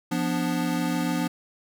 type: chord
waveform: square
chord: B diminished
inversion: second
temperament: equal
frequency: 174.61 / 246.9 / 293.7 Hz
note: F3 / B3 / D4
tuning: 0 / 0 / 0 cents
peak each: -29 dBFS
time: 0.11-1.28 s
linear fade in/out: 10 ms
effects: none